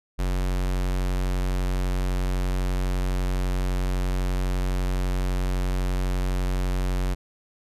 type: tone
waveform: square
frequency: 45.94 Hz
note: F#1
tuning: 12 cents flat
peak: -23 dBFS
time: 0.18-7.15 s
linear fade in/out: 20 ms
effects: resampled to 32000 Hz